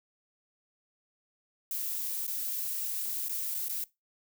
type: noise with dropouts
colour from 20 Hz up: violet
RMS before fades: -34 dBFS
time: 1.71-3.84 s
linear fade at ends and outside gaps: 1 ms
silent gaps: 2.267-2.278 / 3.284-3.294 / 3.543-3.547 / 3.683-3.694 s
effects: noise-tail reverb RT60 0.2 s tail -20 dB re dry